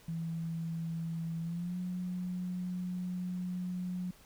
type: tone with pitch glide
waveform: sine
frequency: 164.81 to 180.77 Hz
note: E3 to F#3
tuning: 0 to -40 cents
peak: -34 dBFS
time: 0.08-4.11 s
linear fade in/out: 5 ms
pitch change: +160 cents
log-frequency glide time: 1.41-1.78 s
effects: pink hiss -60 dBFS RMS until 4.25 s